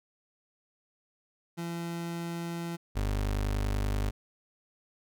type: tone pair in turn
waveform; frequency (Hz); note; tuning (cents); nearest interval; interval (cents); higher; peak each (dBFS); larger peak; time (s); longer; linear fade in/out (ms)
30% pulse; 169.6 / 50.42; E3 / G1; +50 / +49; octave + major sixth; 2101; first; -31 / -25; second; 1.57-2.77 / 2.95-4.11; first; 20
effects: none